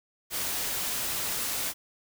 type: noise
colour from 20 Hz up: white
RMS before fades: -31 dBFS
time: 0.3-1.74 s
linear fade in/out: 50 ms
effects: none